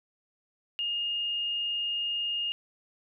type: tone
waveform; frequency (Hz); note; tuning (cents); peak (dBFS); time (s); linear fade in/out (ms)
sine; 2839; F7; +28; -28; 0.79-2.52; 0
effects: none